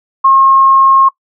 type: tone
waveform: sine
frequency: 1077 Hz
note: C6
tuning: 50 cents sharp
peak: -4 dBFS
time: 0.24-1.09 s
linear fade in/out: 10 ms
effects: noise-tail reverb RT60 0.1 s tail -20 dB re dry

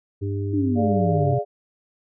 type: harmonic tone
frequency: 99.8 Hz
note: G2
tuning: 32 cents sharp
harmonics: 1 / 3 / 4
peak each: -24 / -32 / -31 dBFS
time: 0.21-1.35 s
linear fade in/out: 20 ms
type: exponential sweep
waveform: sine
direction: down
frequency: 307.1 to 123.47 Hz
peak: -20 dBFS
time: 0.53-1.39 s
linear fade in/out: 10 ms
type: chord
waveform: sine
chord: D diminished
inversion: second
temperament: equal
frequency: 415.3 / 587.3 / 698.5 Hz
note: Ab4 / D5 / F5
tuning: 0 / 0 / 0 cents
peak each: -26 dBFS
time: 0.75-1.45 s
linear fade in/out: 50 ms
effects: none

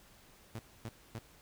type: tone bursts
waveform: sawtooth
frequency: 112.7 Hz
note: A2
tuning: 42 cents sharp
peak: -36 dBFS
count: 3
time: 0.55-1.187 s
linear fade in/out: 0 ms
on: 39 ms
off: 260 ms
effects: pink hiss -61 dBFS RMS until 1.41 s

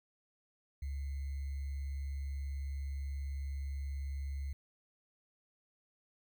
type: tone with sample-and-hold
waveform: sine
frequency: 69.3 Hz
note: C#2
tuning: in tune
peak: -36 dBFS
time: 0.82-4.53 s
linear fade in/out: 5 ms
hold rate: 2100 Hz
effects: none

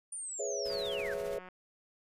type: linear sweep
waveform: sine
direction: down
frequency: 9397 to 1446 Hz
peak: -38 dBFS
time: 0.12-1.14 s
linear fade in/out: 5 ms
type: chord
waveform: sine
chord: C# minor seventh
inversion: second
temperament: equal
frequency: 415.3 / 493.9 / 554.4 / 659.3 Hz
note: G#4 / B4 / C#5 / E5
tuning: 0 / 0 / 0 / 0 cents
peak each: -38 / -41 / -38 / -42 dBFS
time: 0.39-1.39 s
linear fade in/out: 5 ms
type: noise with tremolo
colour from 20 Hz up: pink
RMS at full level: -48 dBFS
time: 0.65-1.38 s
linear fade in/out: 5 ms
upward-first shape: triangle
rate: 15 Hz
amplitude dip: 60%
type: click train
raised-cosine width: 0.5 ms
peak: -35 dBFS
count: 145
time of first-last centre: 0.7-1.487 s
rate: 183 Hz
effects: resampled to 32000 Hz

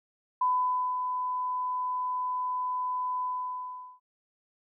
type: tone with ADSR envelope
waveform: sine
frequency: 1003 Hz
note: B5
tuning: 26 cents sharp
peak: -22 dBFS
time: 0.41-4 s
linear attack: 6 ms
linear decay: 540 ms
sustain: -6 dB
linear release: 770 ms
effects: none

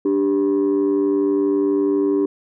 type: tone pair together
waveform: sine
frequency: 293.9 / 393.9 Hz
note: D4 / G4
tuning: +1 / +8 cents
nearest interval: perfect fourth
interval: 507 cents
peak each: -16 dBFS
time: 0.05-2.26 s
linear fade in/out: 5 ms
effects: tanh soft clip ceiling -12 dBFS

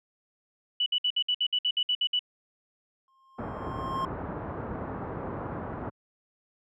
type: tone bursts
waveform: sine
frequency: 2960 Hz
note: F#7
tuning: in tune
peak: -23 dBFS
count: 12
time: 0.8-2.193 s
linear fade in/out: 5 ms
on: 62 ms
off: 59 ms
type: tone with exponential growth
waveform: triangle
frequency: 1064 Hz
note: C6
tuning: 29 cents sharp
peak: -24 dBFS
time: 3.08-4.05 s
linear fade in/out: 1 ms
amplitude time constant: 210 ms
type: low-pass noise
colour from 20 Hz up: pink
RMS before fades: -34 dBFS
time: 3.38-5.9 s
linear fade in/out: 10 ms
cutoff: 1300 Hz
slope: 24 dB/octave
effects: high-pass 80 Hz 12 dB/octave

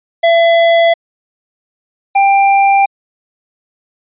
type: tone pair in turn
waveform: square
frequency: 672 / 790.6 Hz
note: E5 / G5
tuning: +33 / +15 cents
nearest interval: minor third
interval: 282 cents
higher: second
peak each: -7 dBFS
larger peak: neither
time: 0.23-0.94 / 2.15-2.86 s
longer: neither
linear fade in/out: 10 ms
effects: resampled to 8000 Hz

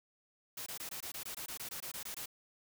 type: noise bursts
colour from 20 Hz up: white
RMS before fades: -43 dBFS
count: 15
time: 0.57-2.259 s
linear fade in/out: 5 ms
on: 93 ms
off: 21 ms
effects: none

